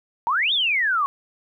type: exponential two-way sweep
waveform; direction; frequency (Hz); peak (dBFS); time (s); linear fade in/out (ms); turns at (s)
sine; up then down; 880 to 3729 to 1082; -18; 0.27-1.06; 0; 0.53
effects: 10-bit